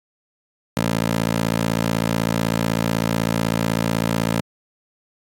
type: tone with high-pass filter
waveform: 15% pulse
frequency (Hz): 56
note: A1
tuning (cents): +31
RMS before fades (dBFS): -21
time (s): 0.77-4.41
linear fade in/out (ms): 0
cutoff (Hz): 170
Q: 0.79
effects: AAC 64 kbps